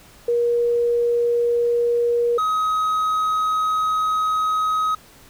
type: tone pair in turn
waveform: sine / triangle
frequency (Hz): 475.1 / 1265.8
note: A#4 / D#6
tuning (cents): +33 / +29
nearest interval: octave + perfect fourth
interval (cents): 1696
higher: second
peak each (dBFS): -16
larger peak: neither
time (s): 0.28-2.38 / 2.38-4.95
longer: second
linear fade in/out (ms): 5
effects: pink hiss -48 dBFS RMS until 5.29 s